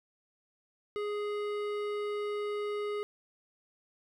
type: tone with hard clipping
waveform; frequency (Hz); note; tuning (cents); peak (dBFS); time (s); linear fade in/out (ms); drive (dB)
sine; 415.3; G#4; 0; -34; 0.96-3.03; 0; 14
effects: none